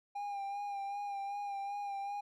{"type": "tone with vibrato", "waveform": "triangle", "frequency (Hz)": 804, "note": "G5", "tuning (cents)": 44, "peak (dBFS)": -35, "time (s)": [0.15, 2.21], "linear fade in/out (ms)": 10, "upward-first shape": "sine", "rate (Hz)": 2.6, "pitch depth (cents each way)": 30, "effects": []}